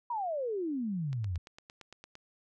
sine exponential sweep, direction down, 987.8 to 80.4 Hz, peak -31 dBFS, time 0.1-1.38 s, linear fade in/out 5 ms
click train, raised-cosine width 0.2 ms, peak -31 dBFS, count 10, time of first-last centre 1.13-2.154 s, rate 8.79 Hz
effects none

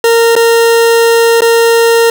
40% pulse tone with dropouts, 461.9 Hz, A#4, 16 cents flat, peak -4 dBFS, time 0.04-2.1 s, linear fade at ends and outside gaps 2 ms, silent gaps 0.354-0.363 / 1.407-1.419 s, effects none

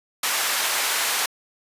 pink high-pass noise, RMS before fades -23 dBFS, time 0.23-1.26 s, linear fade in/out 5 ms, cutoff 1000 Hz, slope 12 dB/octave, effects resampled to 32000 Hz

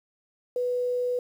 sine tone with quantisation, 493.9 Hz, B4, in tune, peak -24 dBFS, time 0.56-1.19 s, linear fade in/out 2 ms, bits 9, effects none

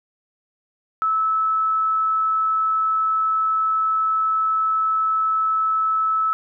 sine tone, 1304 Hz, E6, 19 cents flat, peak -17 dBFS, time 1.02-6.33 s, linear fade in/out 0 ms, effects none

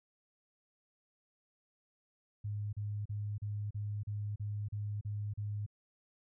sine tone bursts, 103.83 Hz, G#2, in tune, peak -35 dBFS, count 10, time 2.44-5.664 s, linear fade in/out 10 ms, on 290 ms, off 36 ms, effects none

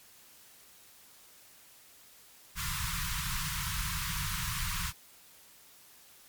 pink band-stop noise, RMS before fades -34 dBFS, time 2.55-4.93 s, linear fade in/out 50 ms, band 180 to 950 Hz, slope 96 dB/octave, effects white hiss -57 dBFS RMS until 6.28 s + MP3 96 kbps

